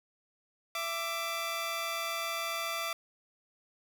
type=tone pair together; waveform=15% pulse; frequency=666.4 / 1174.7 Hz; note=E5 / D6; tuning=+19 / 0 cents; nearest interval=minor seventh; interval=981 cents; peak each=-30 / -29 dBFS; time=0.75-2.93 s; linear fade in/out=2 ms; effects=none